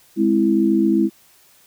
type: chord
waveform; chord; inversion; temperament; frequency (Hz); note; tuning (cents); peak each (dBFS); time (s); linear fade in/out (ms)
sine; Ab augmented; none; equal; 207.7 / 261.6 / 329.6; Ab3 / C4 / E4; 0 / 0 / 0; -18 / -21 / -16; 0.16-1.1; 50
effects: white hiss -53 dBFS RMS until 1.66 s